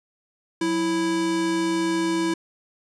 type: tone pair together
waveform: square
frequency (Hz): 182.86 / 329.6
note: F#3 / E4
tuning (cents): -20 / 0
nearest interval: minor seventh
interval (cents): 1020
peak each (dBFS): -33 / -22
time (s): 0.61-2.34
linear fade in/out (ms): 5
effects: resampled to 22050 Hz